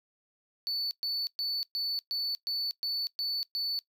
triangle tone bursts, 4480 Hz, C#8, 18 cents sharp, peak -28 dBFS, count 9, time 0.67-3.79 s, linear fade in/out 0 ms, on 240 ms, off 120 ms, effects noise-tail reverb RT60 0.1 s tail -20 dB re dry

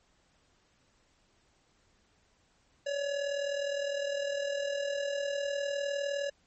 square tone with amplitude modulation, 566 Hz, C#5, 36 cents sharp, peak -29 dBFS, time 2.86-6.3 s, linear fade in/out 10 ms, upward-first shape sine, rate 39.7 Hz, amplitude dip 55%, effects pink hiss -69 dBFS RMS until 6.46 s + MP3 32 kbps

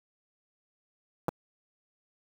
clicks, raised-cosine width 1 ms, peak -14 dBFS, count 2, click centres 1.283 / 1.289 s, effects high-pass 80 Hz 12 dB/octave + 7-bit

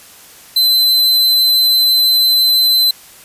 45% pulse tone, 4053 Hz, B7, 44 cents sharp, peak -8 dBFS, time 0.56-2.91 s, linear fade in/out 5 ms, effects white hiss -40 dBFS RMS until 3.24 s + resampled to 32000 Hz

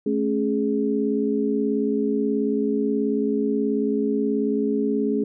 sine tone cluster, 216.7 / 275.2 / 416.9 Hz, A3 / C#4 / G#4, -26 / -12 / +7 cents, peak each -24 dBFS, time 0.06-5.24 s, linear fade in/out 5 ms, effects none

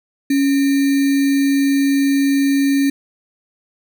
sine tone with sample-and-hold, 277.2 Hz, C#4, in tune, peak -12 dBFS, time 0.3-2.9 s, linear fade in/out 5 ms, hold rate 2100 Hz, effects none

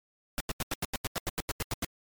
pink noise bursts, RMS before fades -31 dBFS, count 14, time 0.38-1.847 s, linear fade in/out 0 ms, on 24 ms, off 87 ms, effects MP3 96 kbps

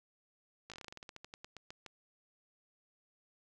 slowing click train, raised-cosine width 0.2 ms, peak -30 dBFS, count 19, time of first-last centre 0.7-1.863 s, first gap 17 ms, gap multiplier 1.14, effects none

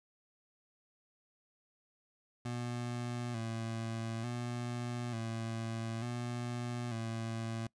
25% pulse tone with vibrato, 117.2 Hz, A#2, 10 cents sharp, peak -33 dBFS, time 2.45-7.67 s, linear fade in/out 5 ms, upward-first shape square, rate 0.56 Hz, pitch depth 55 cents each way, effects noise-tail reverb RT60 0.1 s tail -23 dB re dry + resampled to 22050 Hz

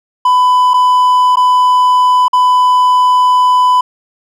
triangle tone with dropouts, 1000 Hz, B5, 21 cents sharp, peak -4 dBFS, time 0.25-3.81 s, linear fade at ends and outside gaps 5 ms, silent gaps 0.736-0.74 / 1.358-1.369 / 2.282-2.331 s, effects none

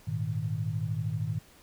sine chord, Ab suspended second, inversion none, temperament just, 103.83 / 116.8 / 155.74 Hz, Ab2 / Bb2 / Eb3, 0 / +4 / +2 cents, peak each -33 dBFS, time 0.07-1.39 s, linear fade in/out 10 ms, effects pink hiss -57 dBFS RMS until 1.62 s

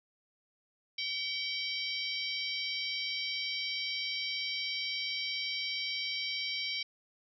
harmonic tone with a mistuned harmonic, 783 Hz, G5, 2 cents flat, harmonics 3 / 4 / 5 / 6 / 7, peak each -38 / -39 / -40 / -41 / -41 dBFS, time 0.98-6.83 s, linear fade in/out 5 ms, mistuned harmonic 3, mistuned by -52 cents, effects none

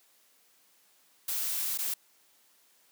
blue noise with dropouts, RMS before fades -32 dBFS, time 1.28-1.94 s, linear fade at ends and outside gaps 5 ms, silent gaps 1.776-1.786 s, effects white hiss -65 dBFS RMS until 2.91 s + high-pass 200 Hz 12 dB/octave

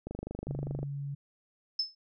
click train, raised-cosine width 2 ms, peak -24 dBFS, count 20, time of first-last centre 0.07-0.83 s, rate 25 Hz
sine tone, 141 Hz, C#3, 30 cents sharp, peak -34 dBFS, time 0.48-1.15 s, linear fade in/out 10 ms
sine tone with exponential decay, 5240 Hz, E8, 11 cents flat, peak -24 dBFS, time 1.79-1.95 s, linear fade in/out 5 ms, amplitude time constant 34 ms
effects none

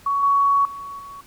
sine tone with level steps, 1120 Hz, C#6, 18 cents sharp, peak -18 / -14 / -31 / -35 dBFS, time 0.06-1.21 s, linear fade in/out 5 ms, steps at 0.23 / 0.65 / 0.99 s, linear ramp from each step 2 ms, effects pink hiss -50 dBFS RMS until 1.26 s

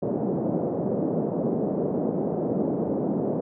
pink band-pass noise, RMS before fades -26 dBFS, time 0.02-3.41 s, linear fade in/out 10 ms, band 170 to 590 Hz, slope 24 dB/octave, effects none

